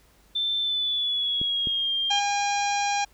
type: tone with pitch glide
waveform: sine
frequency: 3548 to 3198 Hz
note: A7 to G7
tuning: +14 to +34 cents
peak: -23 dBFS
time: 0.35-2.2 s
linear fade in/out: 10 ms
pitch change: -180 cents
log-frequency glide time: 0.6-1.93 s
type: clicks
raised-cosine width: 3 ms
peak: -21 dBFS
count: 2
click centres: 1.415 / 1.672 s
type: harmonic tone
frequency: 811 Hz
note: G#5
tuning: 41 cents flat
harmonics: 1 / 2 / 3 / 4 / 5 / 6 / 7 / 8 / 9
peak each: -24 / -35 / -31 / -37 / -36 / -44 / -34 / -42 / -44 dBFS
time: 2.1-3.05 s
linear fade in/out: 10 ms
effects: added 50 Hz sine -59 dBFS peak until 3.13 s + pink hiss -60 dBFS RMS until 3.13 s

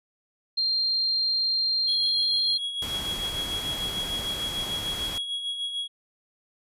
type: tone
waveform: sine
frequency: 4186 Hz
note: C8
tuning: in tune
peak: -22 dBFS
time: 0.57-2.58 s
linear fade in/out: 10 ms
type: tone with tremolo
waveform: triangle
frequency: 3322 Hz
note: G#7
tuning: in tune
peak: -25 dBFS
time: 1.87-5.88 s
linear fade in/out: 20 ms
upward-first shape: sine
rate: 6.7 Hz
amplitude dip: 50%
type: noise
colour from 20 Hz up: pink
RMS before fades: -36 dBFS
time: 2.82-5.18 s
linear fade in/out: 2 ms
effects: resampled to 32000 Hz

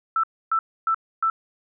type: tone bursts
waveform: sine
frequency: 1326 Hz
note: E6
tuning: 10 cents sharp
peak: -18 dBFS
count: 4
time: 0.16-1.3 s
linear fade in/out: 2 ms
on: 75 ms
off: 280 ms
effects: none

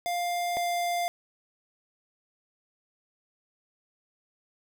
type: tone pair in turn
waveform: square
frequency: 701 / 698.4 Hz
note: F5 / F5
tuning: +6 / 0 cents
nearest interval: unison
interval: 6 cents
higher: first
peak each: -28 / -27 dBFS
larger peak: second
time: 0.06-0.57 / 0.57-1.08 s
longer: neither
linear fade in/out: 0 ms
effects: none

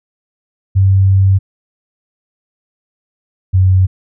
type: tone pair in turn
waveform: sine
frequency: 96.4 / 93.55 Hz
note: G2 / F#2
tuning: -28 / +20 cents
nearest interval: minor second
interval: 52 cents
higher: first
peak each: -6 dBFS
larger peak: neither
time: 0.75-1.39 / 3.53-3.87 s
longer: first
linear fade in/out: 20 ms
effects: none

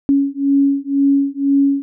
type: beating tone pair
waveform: sine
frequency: 277.2 / 279.2 Hz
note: C#4 / C#4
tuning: 0 / +13 cents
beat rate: 2 Hz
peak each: -15 dBFS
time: 0.09-1.82 s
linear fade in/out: 0 ms
effects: none

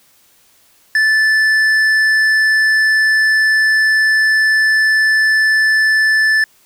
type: tone with tanh clipping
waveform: sine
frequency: 1751 Hz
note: A6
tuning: 9 cents flat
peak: -11 dBFS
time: 0.95-6.44 s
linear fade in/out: 2 ms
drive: 8 dB
effects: white hiss -52 dBFS RMS until 6.65 s

